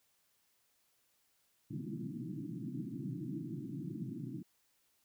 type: band-pass noise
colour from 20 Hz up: pink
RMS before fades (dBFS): -42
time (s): 1.7-4.43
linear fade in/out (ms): 10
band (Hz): 120 to 340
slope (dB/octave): 96
effects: white hiss -75 dBFS RMS until 5.04 s